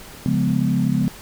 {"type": "chord", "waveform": "sine", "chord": "C# dominant seventh", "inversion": "none", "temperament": "equal", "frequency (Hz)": [138.59, 174.61, 207.7, 246.9], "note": ["C#3", "E#3", "G#3", "B3"], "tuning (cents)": [0, 0, 0, 0], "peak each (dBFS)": -22, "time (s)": [0.26, 1.08], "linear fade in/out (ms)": 0, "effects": ["pink hiss -40 dBFS RMS until 1.21 s"]}